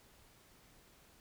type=silence; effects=pink hiss -64 dBFS RMS until 1.2 s